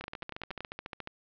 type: two click trains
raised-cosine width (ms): 0.3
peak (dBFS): -22 / -22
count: 16 / 7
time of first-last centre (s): 0.01-1.074 / 0.04-0.606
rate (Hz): 14.1 / 10.6
effects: low-pass 4000 Hz 12 dB/octave